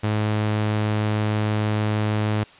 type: tone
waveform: sawtooth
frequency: 106.5 Hz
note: G#2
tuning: 44 cents sharp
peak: -16 dBFS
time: 0.03-2.44 s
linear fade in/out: 10 ms
effects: white hiss -48 dBFS RMS until 2.59 s + resampled to 8000 Hz